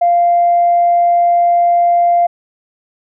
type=tone; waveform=sine; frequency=695 Hz; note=F5; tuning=9 cents flat; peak=-7 dBFS; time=0.01-2.27 s; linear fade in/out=10 ms; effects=tanh soft clip ceiling -3 dBFS